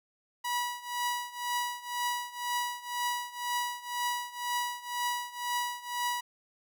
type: tone with tremolo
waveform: sawtooth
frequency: 972 Hz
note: B5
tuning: 28 cents flat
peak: -24 dBFS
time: 0.44-6.21 s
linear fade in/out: 10 ms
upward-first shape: triangle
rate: 2 Hz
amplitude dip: 90%
effects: none